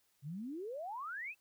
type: exponential sweep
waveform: sine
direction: up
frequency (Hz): 131.4 to 2700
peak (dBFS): -40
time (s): 0.22-1.35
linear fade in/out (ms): 50
effects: white hiss -75 dBFS RMS until 1.4 s